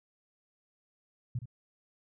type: tone with echo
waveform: sine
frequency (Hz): 121.7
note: B2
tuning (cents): -25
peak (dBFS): -30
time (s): 1.35-1.39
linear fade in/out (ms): 5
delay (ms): 67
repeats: 1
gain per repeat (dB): -10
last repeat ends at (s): 1.457
effects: none